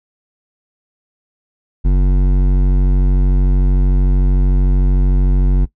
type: tone with hard clipping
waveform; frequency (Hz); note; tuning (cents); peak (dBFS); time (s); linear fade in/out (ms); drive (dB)
triangle; 46.67; F#1; +16; -11; 1.84-5.66; 20; 16
effects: noise-tail reverb RT60 0.1 s tail -18 dB re dry